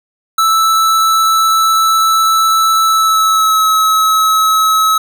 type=tone with pitch glide; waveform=square; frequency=1316 to 1288.9 Hz; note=E6 to E6; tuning=-3 to -39 cents; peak=-9 dBFS; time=0.38-4.98 s; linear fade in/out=5 ms; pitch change=-36 cents; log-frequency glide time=2.82-3.67 s; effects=none